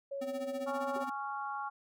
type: tone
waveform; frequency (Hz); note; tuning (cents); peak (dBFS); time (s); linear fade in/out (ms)
sine; 554.4; C#5; 0; -36; 0.11-1.04; 10
type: tone with tremolo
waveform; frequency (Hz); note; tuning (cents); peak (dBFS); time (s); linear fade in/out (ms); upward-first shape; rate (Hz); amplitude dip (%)
square; 257.1; C4; -30; -38; 0.21-1.1; 10; sine; 15; 80
type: harmonic tone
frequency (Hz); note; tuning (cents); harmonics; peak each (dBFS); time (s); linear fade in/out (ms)
277.2; C#4; 0; 3 / 4 / 5; -39 / -40 / -42; 0.66-1.7; 20
type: tone with exponential decay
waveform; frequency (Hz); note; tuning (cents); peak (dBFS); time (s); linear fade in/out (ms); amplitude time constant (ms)
sine; 384.7; G4; -33; -38; 0.96-1.04; 1; 16
effects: none